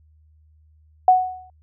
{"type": "tone with exponential decay", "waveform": "sine", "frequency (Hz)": 740, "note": "F#5", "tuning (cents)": 0, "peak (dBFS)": -7, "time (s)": [1.08, 1.5], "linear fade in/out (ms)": 2, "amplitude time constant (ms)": 90, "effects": ["added 77 Hz sine -52 dBFS peak until 1.62 s"]}